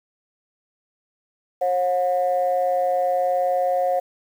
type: tone pair together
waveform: sine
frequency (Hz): 540.1 / 721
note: C#5 / F#5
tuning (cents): -45 / -45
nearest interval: perfect fourth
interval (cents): 500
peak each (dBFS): -20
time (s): 1.61-4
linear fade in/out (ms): 10
effects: tanh soft clip ceiling -12 dBFS + 8-bit